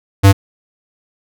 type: tone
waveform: square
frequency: 98.2 Hz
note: G2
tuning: 4 cents sharp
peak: -4 dBFS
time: 0.23-0.33 s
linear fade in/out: 20 ms
effects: none